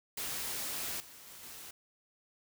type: noise with level steps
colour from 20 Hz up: white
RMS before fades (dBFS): -38 / -53 / -51 / -48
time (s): 0.17-1.71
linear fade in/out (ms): 5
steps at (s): 1 / 1.27 / 1.43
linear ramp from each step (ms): 2
effects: none